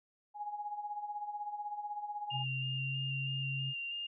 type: tone with tremolo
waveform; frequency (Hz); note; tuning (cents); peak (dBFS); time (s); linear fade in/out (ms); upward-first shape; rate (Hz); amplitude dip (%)
sine; 830.6; G#5; 0; -35; 0.34-2.45; 50; sine; 16; 65
type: tone with vibrato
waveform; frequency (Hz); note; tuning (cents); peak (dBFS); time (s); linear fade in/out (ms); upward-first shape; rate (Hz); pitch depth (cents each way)
sine; 2794; F7; 0; -37; 2.3-4.07; 10; square; 3.1; 14
type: tone with pitch glide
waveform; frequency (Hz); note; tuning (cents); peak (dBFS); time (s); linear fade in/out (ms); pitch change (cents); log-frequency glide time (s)
sine; 130.81 to 134.64; C3 to C3; 0 to +50; -36; 2.31-3.74; 50; +50; 2.64-2.99
effects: none